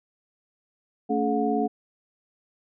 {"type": "tone cluster", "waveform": "sine", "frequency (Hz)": [222.5, 281.1, 427.7, 722], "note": ["A3", "C#4", "A4", "F#5"], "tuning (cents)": [20, 24, -49, -43], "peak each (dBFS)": -27, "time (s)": [1.09, 1.68], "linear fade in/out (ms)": 20, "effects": []}